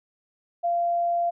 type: tone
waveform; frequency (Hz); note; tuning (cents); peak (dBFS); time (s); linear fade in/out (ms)
sine; 690; F5; -21; -21; 0.63-1.31; 20
effects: none